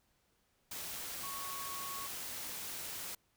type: tone in noise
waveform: sine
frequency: 1108.7 Hz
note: C#6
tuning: in tune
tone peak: -44 dBFS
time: 1.23-2.07 s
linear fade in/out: 5 ms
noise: white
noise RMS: -43 dBFS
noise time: 0.71-3.15 s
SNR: -4 dB
effects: pink hiss -75 dBFS RMS until 3.36 s